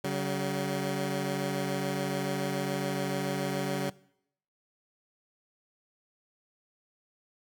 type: tone pair together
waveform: 15% pulse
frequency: 140.74 / 190 Hz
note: C#3 / F#3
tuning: +27 / +46 cents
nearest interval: perfect fourth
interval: 519 cents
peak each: -26 dBFS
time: 0.04-3.9 s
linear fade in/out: 5 ms
effects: noise-tail reverb RT60 0.7 s tail -21 dB re dry